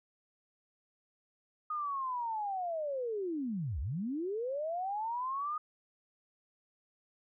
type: linear two-way sweep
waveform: sine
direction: down then up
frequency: 1244.5 to 58.27 to 1244.5 Hz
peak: -33 dBFS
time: 1.7-5.58 s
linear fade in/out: 5 ms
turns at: 3.8 s
effects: none